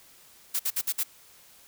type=noise bursts; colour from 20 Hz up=blue; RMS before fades=-27 dBFS; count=5; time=0.54-1.035 s; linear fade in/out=10 ms; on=55 ms; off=55 ms; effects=white hiss -55 dBFS RMS until 1.67 s